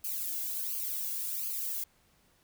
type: noise with flanger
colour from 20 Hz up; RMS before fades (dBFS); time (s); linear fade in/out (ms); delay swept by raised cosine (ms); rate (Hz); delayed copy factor
violet; -35; 0.04-1.84; 5; 0.54 to 1.64; 1.4; -1
effects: pink hiss -67 dBFS RMS until 2.43 s

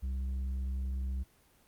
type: tone with tanh clipping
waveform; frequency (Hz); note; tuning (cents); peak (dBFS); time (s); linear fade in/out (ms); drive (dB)
sine; 65.41; C2; 0; -33; 0.02-1.24; 20; 5
effects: pink hiss -65 dBFS RMS until 1.67 s + Opus 24 kbps

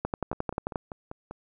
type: two click trains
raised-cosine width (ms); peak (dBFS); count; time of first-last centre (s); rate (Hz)
1; -23 / -14; 6 / 9; 0.33-1.31 / 0.05-0.758; 5.1 / 11.3
effects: none

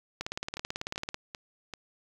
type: two click trains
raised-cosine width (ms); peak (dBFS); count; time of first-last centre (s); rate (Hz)
0.2; -21 / -16; 4 / 18; 0.57-1.737 / 0.21-1.144; 2.57 / 18.2
effects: 8-bit

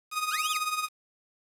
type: tone with tremolo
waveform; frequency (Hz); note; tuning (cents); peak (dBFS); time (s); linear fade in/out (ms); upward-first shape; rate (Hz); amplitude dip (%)
sawtooth; 1244.5; D#6; 0; -21; 0.11-0.89; 50; triangle; 18; 75
type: linear two-way sweep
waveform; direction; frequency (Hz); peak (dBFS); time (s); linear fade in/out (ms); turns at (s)
sawtooth; up then down; 1200 to 3626 to 1904; -29; 0.3-0.57; 5; 0.51
effects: resampled to 32000 Hz + 8-bit

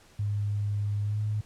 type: tone with pitch glide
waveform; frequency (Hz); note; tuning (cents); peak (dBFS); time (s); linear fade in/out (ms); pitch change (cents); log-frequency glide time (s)
sine; 102.9 to 105.98; G#2 to G#2; -16 to +36; -26; 0.19-1.41; 5; +52; 1.03-1.2
effects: pink hiss -57 dBFS RMS until 1.45 s + low-pass 10000 Hz 12 dB/octave

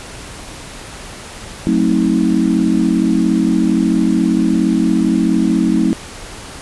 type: chord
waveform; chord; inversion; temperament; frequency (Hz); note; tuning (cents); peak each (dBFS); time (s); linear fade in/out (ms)
sine; F# diminished seventh; none; just; 185 / 222 / 266.4 / 319.7; F#3 / A3 / C4 / Eb4; 0 / +16 / +31 / +47; -17 / -16 / -17 / -16; 1.67-5.93; 0
effects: pink hiss -32 dBFS RMS until 6.61 s + resampled to 24000 Hz

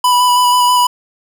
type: tone with vibrato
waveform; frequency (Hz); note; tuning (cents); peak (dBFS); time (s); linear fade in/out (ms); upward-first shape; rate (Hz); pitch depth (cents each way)
square; 987.8; B5; 0; -9; 0.04-0.87; 5; square; 6.2; 13
effects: none

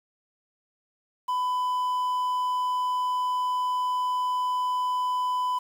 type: tone with quantisation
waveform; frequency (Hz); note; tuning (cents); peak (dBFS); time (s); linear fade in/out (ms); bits
triangle; 1000; B5; +21; -22; 1.28-5.59; 10; 8
effects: none

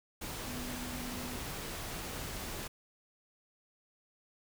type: tone in noise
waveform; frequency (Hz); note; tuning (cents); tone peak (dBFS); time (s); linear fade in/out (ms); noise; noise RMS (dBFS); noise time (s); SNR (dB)
sine; 247.5; B3; +4; -43; 0.46-1.37; 10; pink; -41; 0.21-2.68; -5
effects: none

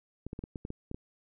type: clicks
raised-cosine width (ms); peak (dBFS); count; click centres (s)
3; -25; 9; 0.266 / 0.331 / 0.391 / 0.439 / 0.558 / 0.651 / 0.704 / 0.914 / 0.945
effects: none

